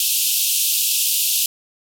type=band-pass noise; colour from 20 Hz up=white; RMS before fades=-19 dBFS; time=0-1.46 s; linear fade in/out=2 ms; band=2600 to 16000 Hz; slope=96 dB/octave; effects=none